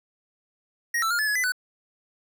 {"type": "tone with pitch steps", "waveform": "square", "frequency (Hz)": [1879, 1329, 1415, 1727, 1688, 2006, 1495], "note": ["A#6", "E6", "F6", "A6", "G#6", "B6", "F#6"], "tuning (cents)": [13, 14, 22, -33, 28, 26, 17], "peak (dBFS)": -23, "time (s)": [0.94, 1.521], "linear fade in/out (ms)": 5, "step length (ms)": 83, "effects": []}